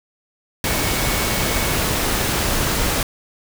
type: tone in noise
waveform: sine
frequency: 2217 Hz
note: C#7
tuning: in tune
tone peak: -31 dBFS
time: 0.65-1.76 s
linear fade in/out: 2 ms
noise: pink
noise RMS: -20 dBFS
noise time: 0.64-3.03 s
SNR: -14 dB
effects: none